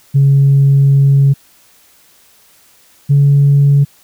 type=tone pair in turn; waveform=sine; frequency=138.59 / 141.5 Hz; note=C#3 / C#3; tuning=0 / +36 cents; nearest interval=unison; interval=36 cents; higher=second; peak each=-4 dBFS; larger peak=neither; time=0.14-1.34 / 3.09-3.85 s; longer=first; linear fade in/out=20 ms; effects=tanh soft clip ceiling -2 dBFS + white hiss -48 dBFS RMS until 4.03 s